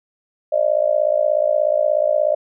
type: tone with amplitude modulation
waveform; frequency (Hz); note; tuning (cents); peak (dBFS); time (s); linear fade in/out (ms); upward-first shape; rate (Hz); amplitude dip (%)
sine; 605; D#5; -49; -10; 0.52-2.35; 10; sine; 56.7; 95
effects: none